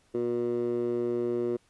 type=tone with band-pass filter; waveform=15% pulse; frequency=120 Hz; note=B2; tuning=49 cents flat; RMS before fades=-29 dBFS; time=0.14-1.57 s; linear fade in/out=10 ms; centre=380 Hz; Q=3.1; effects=pink hiss -66 dBFS RMS until 1.69 s + resampled to 24000 Hz